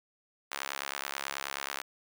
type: tone with high-pass filter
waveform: sawtooth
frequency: 69.3 Hz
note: C#2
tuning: in tune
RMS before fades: -38 dBFS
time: 0.51-1.82 s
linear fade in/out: 10 ms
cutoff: 1200 Hz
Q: 0.88
effects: none